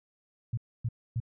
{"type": "tone bursts", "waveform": "sine", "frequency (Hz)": 116.54, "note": "A#2", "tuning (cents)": 0, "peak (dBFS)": -27, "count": 3, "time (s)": [0.53, 1.202], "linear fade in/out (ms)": 5, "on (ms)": 44, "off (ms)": 270, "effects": []}